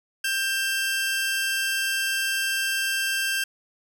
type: tone pair together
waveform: sawtooth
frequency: 1583 / 2686 Hz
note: G6 / E7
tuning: +17 / +32 cents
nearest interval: major sixth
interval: 915 cents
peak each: -21 / -26 dBFS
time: 0.24-3.44 s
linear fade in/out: 5 ms
effects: none